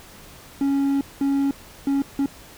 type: tone bursts at uneven times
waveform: triangle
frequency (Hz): 277.2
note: C#4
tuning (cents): 0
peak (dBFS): -16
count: 4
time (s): 0.61-1.01 / 1.21-1.51 / 1.87-2.02 / 2.19-2.26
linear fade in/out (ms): 2
effects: pink hiss -45 dBFS RMS until 2.57 s